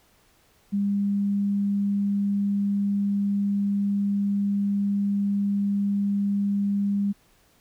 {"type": "tone", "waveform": "sine", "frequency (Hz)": 201, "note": "G3", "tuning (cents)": 44, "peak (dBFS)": -21, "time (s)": [0.72, 7.13], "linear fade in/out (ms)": 20, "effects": ["pink hiss -61 dBFS RMS until 7.6 s"]}